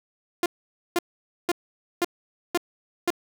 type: tone bursts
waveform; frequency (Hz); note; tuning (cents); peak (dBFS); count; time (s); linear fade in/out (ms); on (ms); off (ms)
sawtooth; 349.2; F4; 0; -16; 6; 0.43-3.104; 2; 29; 500
effects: none